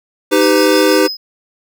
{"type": "chord", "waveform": "square", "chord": "Eb augmented", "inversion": "none", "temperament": "equal with one note detuned", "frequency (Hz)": [311.1, 392, 503.7], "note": ["Eb4", "G4", "B4"], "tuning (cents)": [0, 0, 34], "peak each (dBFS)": -14, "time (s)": [0.31, 1.08], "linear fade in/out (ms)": 20}
{"type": "tone with tremolo", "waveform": "triangle", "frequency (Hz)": 5060, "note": "D#8", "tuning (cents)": 28, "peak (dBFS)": -18, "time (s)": [0.41, 1.17], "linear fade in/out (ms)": 5, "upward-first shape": "sine", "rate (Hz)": 6.2, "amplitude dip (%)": 70}
{"effects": []}